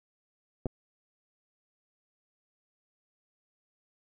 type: clicks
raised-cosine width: 2 ms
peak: -18 / -23 dBFS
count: 2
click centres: 0.658 / 0.666 s
effects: none